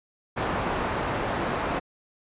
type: low-pass noise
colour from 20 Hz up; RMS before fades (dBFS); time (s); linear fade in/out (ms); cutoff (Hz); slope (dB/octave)
white; -28; 0.36-1.8; 20; 1100; 12
effects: resampled to 8000 Hz